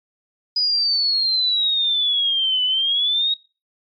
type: exponential two-way sweep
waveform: sine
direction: down then up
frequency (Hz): 4978 to 2981 to 3791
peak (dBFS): -16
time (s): 0.56-3.34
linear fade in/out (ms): 5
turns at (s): 2.64
effects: noise-tail reverb RT60 0.3 s tail -21 dB re dry + MP3 48 kbps